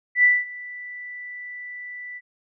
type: tone with ADSR envelope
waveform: sine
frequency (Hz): 1975.5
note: B6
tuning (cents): 0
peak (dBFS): -11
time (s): 0.15-2.21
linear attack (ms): 86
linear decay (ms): 210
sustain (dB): -22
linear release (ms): 42
effects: none